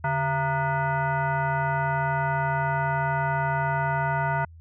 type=tone with frequency modulation; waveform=sine; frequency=392 Hz; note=G4; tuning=in tune; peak=-22 dBFS; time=0.04-4.45 s; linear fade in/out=5 ms; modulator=535 Hz; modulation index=2.2; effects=added 82 Hz sine -44 dBFS peak until 4.6 s